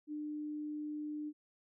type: tone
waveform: sine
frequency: 300 Hz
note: D4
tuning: 37 cents sharp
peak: -38 dBFS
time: 0.07-1.33 s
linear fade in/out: 50 ms
effects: none